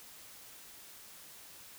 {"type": "silence", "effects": ["white hiss -53 dBFS RMS until 1.78 s"]}